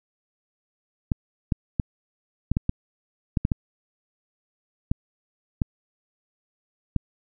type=clicks; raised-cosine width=5 ms; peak=-9 dBFS; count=12; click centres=1.118 / 1.522 / 1.798 / 2.516 / 2.569 / 2.694 / 3.372 / 3.451 / 3.518 / 4.915 / 5.618 / 6.963 s; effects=none